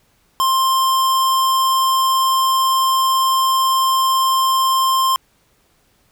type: tone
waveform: square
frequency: 1053 Hz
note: C6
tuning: 11 cents sharp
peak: -14 dBFS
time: 0.4-5.16 s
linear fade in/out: 0 ms
effects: pink hiss -59 dBFS RMS until 6.11 s